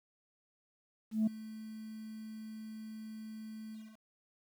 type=tone with ADSR envelope; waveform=sine; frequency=218.5 Hz; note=A3; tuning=12 cents flat; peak=-23 dBFS; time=1.11-3.99 s; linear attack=160 ms; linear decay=7 ms; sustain=-20 dB; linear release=250 ms; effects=tanh soft clip ceiling -25 dBFS + 10-bit